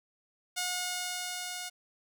5% pulse tone with level ramp, 722 Hz, F#5, 43 cents flat, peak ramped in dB -19 to -26 dBFS, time 0.56-1.7 s, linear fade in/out 20 ms, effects none

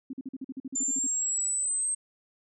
sine tone bursts, 264.7 Hz, C4, 20 cents sharp, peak -33 dBFS, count 13, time 0.1-1.069 s, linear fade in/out 5 ms, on 33 ms, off 45 ms
sine linear sweep, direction up, 7150 to 8372 Hz, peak -26 dBFS, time 0.75-1.95 s, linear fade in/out 10 ms
effects none

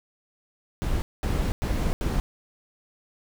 brown noise bursts at uneven times, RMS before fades -25 dBFS, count 4, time 0.82-1.02 / 1.23-1.52 / 1.62-1.93 / 2.01-2.2 s, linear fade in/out 0 ms, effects none

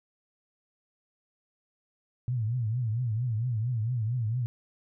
sine tone with vibrato, 116.54 Hz, A#2, in tune, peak -26 dBFS, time 2.28-4.46 s, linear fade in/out 0 ms, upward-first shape triangle, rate 4.4 Hz, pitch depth 190 cents each way, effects none

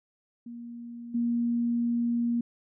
sine tone with level steps, 236.5 Hz, A#3, 25 cents sharp, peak -38 / -24 dBFS, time 0.46-2.41 s, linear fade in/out 5 ms, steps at 1.14 s, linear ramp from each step 10 ms, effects none

